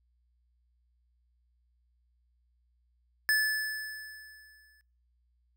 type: tone with exponential decay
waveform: square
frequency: 1734 Hz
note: A6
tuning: 26 cents flat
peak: -23 dBFS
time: 3.29-4.81 s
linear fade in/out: 0 ms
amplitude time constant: 330 ms
effects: noise-tail reverb RT60 0.6 s tail -26 dB re dry + added 60 Hz sine -68 dBFS peak until 5.56 s